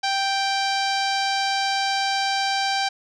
sawtooth tone with low-pass filter, 784 Hz, G5, in tune, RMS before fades -23 dBFS, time 0.03-2.89 s, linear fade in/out 10 ms, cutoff 5000 Hz, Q 2.6, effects none

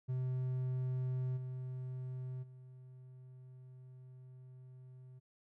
triangle tone with level steps, 128.2 Hz, C3, 35 cents flat, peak -32 / -38 / -50 dBFS, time 0.08-5.2 s, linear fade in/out 20 ms, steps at 1.36 / 2.42 s, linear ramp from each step 20 ms, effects none

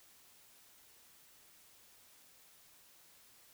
silence, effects white hiss -63 dBFS RMS until 3.53 s

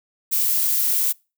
violet noise, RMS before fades -20 dBFS, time 0.31-1.13 s, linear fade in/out 20 ms, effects noise-tail reverb RT60 0.3 s tail -26 dB re dry

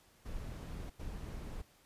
brown noise bursts at uneven times, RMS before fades -43 dBFS, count 2, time 0.25-0.9 / 0.99-1.62 s, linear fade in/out 10 ms, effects pink hiss -66 dBFS RMS until 1.85 s + resampled to 32000 Hz

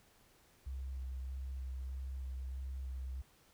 sine tone with vibrato, 65.41 Hz, C2, in tune, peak -39 dBFS, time 0.66-3.22 s, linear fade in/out 10 ms, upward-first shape square, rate 1.6 Hz, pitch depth 15 cents each way, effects pink hiss -67 dBFS RMS until 3.53 s

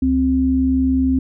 sine tone pair together, 69.29 / 261.6 Hz, C#2 / C4, 0 / 0 cents, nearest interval octave + major seventh, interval 2300 cents, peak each -21 / -14 dBFS, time 0.02-1.19 s, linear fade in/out 5 ms, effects none

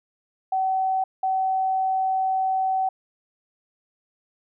sine tone pair in turn, 760 / 760 Hz, F#5 / F#5, +46 / +46 cents, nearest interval unison, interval 0 cents, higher neither, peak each -20 dBFS, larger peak neither, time 0.52-1.04 / 1.23-2.89 s, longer second, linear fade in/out 5 ms, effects none

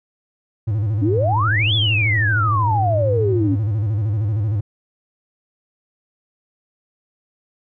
triangle tone with vibrato, 105.8 Hz, G#2, 33 cents sharp, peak -15 dBFS, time 0.67-4.61 s, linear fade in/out 10 ms, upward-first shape square, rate 13 Hz, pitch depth 99 cents each way
sine exponential two-way sweep, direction up then down, 267.3 to 3520 to 267.3 Hz, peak -17 dBFS, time 1.01-3.56 s, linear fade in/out 20 ms, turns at 1.74 s
effects none

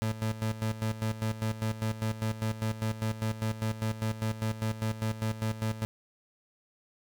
30% pulse tone with tremolo, 110 Hz, A2, in tune, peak -25 dBFS, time 0.02-5.85 s, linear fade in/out 0 ms, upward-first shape square, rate 5 Hz, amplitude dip 75%, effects none

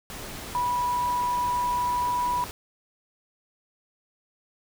sine tone in noise, 980 Hz, B5, 14 cents flat, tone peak -23 dBFS, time 0.55-2.44 s, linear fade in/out 0 ms, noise pink, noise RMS -38 dBFS, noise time 0.1-2.51 s, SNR +12 dB, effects none

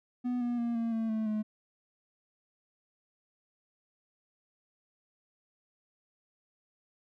triangle tone with pitch steps, 246.9 / 241.1 / 235.5 / 230 / 224.6 / 219.3 / 214.2 Hz, B3 / B3 / A#3 / A#3 / A3 / A3 / A3, 0 / -41 / +18 / -23 / +36 / -6 / -46 cents, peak -27 dBFS, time 0.24-1.43 s, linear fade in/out 20 ms, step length 170 ms, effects none

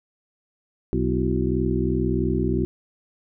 harmonic tone with a mistuned harmonic, 62.7 Hz, B1, 27 cents sharp, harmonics 1 / 2 / 3 / 4 / 5 / 6, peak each -27 / -27 / -27 / -27 / -27 / -27 dBFS, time 0.93-2.65 s, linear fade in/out 0 ms, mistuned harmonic 5, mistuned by +110 cents, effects none

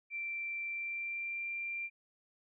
sine tone with pitch glide, 2349 to 2371 Hz, D7 to D7, 0 to +16 cents, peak -36 dBFS, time 0.1-1.9 s, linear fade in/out 50 ms, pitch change +16 cents, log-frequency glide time 0.66-1.48 s, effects none

